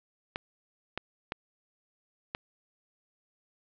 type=clicks; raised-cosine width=0.3 ms; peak=-16 dBFS; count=4; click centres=0.359 / 0.976 / 1.321 / 2.349 s; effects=low-pass 4000 Hz 12 dB/octave